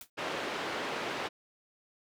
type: noise with exponential decay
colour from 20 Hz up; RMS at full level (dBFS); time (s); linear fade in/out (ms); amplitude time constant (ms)
white; -41; 0.01-0.1; 2; 18
type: band-pass noise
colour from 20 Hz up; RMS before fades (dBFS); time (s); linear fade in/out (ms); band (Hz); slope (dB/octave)
pink; -36; 0.17-1.29; 20; 340 to 3100; 12
effects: none